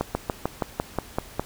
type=slowing click train; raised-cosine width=1 ms; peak=-9 dBFS; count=9; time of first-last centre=0.01-1.396 s; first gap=140 ms; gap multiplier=1.06; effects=pink hiss -45 dBFS RMS until 1.45 s